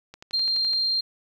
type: click train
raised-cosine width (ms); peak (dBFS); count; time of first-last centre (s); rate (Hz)
0.2; -24; 8; 0.14-0.733; 11.8
type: tone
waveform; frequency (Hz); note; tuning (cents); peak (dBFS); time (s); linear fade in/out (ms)
sine; 4186; C8; 0; -21; 0.33-1.01; 10
effects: 9-bit